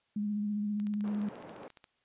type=tone with vibrato; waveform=sine; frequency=207.7 Hz; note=G#3; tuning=in tune; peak=-30 dBFS; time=0.16-1.29 s; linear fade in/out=5 ms; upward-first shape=sine; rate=15 Hz; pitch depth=25 cents each way
type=click train; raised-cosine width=0.2 ms; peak=-34 dBFS; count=16; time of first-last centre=0.8-1.842 s; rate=14.4 Hz
type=band-pass noise; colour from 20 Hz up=white; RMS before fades=-48 dBFS; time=1.04-1.68 s; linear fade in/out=0 ms; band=180 to 670 Hz; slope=12 dB/octave
effects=white hiss -74 dBFS RMS until 2.04 s + resampled to 8000 Hz